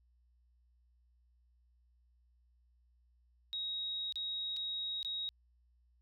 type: tone with dropouts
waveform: sine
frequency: 3789 Hz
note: A#7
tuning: 27 cents sharp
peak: -36 dBFS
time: 3.53-5.29 s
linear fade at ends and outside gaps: 0 ms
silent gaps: 4.124-4.157 / 4.565-4.569 / 5.029-5.048 s
effects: added 60 Hz sine -67 dBFS peak until 6.01 s